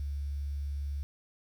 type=tone with quantisation; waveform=sine; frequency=71 Hz; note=C#2; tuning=42 cents sharp; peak=-32 dBFS; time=0-1.03 s; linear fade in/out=0 ms; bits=10; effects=none